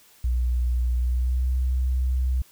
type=tone with pitch glide; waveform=sine; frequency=61 to 63.77 Hz; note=B1 to C2; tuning=-21 to -44 cents; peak=-20 dBFS; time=0.24-2.42 s; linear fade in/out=5 ms; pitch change=+77 cents; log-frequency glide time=1-1.52 s; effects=white hiss -55 dBFS RMS until 2.51 s